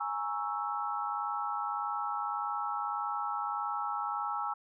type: chord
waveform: sine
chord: A# half-diminished seventh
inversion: third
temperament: equal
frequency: 830.6 / 932.3 / 1108.7 / 1318.5 Hz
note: G#5 / A#5 / C#6 / E6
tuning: 0 / 0 / 0 / 0 cents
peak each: -36 / -40 / -40 / -35 dBFS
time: 0-4.54 s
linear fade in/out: 10 ms
effects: none